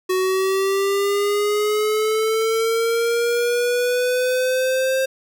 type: linear sweep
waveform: square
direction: up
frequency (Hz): 370 to 530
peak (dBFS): -18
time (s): 0.09-5.06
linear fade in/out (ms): 10
effects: none